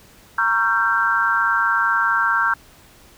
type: chord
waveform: sine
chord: G half-diminished seventh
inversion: first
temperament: equal with one note detuned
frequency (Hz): 932.3 / 1108.7 / 1363.4 / 1568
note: Bb5 / Db6 / F6 / G6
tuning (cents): 0 / 0 / -42 / 0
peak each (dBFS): -24 / -24 / -20 / -19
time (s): 0.38-2.54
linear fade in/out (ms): 5
effects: pink hiss -49 dBFS RMS until 3.17 s